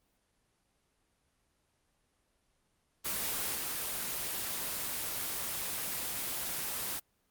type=noise with level steps; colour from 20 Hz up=white; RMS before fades=-34 / -36 dBFS; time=3.04-7 s; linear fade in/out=20 ms; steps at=3.55 s; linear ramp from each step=2 ms; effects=pink hiss -75 dBFS RMS until 7.3 s + Opus 24 kbps